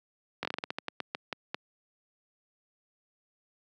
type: slowing click train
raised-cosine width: 0.3 ms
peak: -16 dBFS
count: 14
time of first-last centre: 0.43-1.545 s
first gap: 20 ms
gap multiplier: 1.22
effects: high-pass 200 Hz 12 dB/octave